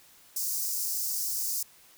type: high-pass noise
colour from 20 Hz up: white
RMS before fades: -31 dBFS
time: 0.36-1.63 s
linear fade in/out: 5 ms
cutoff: 4900 Hz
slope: 48 dB/octave
effects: white hiss -57 dBFS RMS until 1.97 s